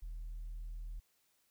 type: tone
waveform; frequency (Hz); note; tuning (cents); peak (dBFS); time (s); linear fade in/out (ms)
sine; 40; D#1; +49; -39; 0.02-1; 10
effects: tanh soft clip ceiling -39 dBFS + white hiss -75 dBFS RMS until 1.5 s